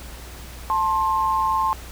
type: tone pair together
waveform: sine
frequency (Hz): 880 / 1060.6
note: A5 / C6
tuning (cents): 0 / +23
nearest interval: minor third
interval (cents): 323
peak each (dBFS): -22 / -20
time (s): 0.7-1.73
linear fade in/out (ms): 0
effects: added 60 Hz sine -37 dBFS peak until 1.91 s + pink hiss -41 dBFS RMS until 1.91 s